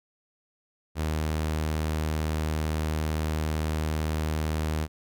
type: tone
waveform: sawtooth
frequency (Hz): 77.78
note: D#2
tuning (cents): 0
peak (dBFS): -22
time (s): 0.95-4.88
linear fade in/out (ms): 50
effects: none